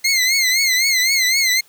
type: tone with vibrato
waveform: 20% pulse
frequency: 2093 Hz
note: C7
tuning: in tune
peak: -9 dBFS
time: 0.04-1.61 s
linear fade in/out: 10 ms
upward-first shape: triangle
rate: 3.9 Hz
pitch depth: 110 cents each way
effects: white hiss -52 dBFS RMS until 1.68 s